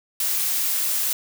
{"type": "noise", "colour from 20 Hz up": "blue", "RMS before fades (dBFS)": -23, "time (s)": [0.2, 1.13], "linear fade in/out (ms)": 2, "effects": []}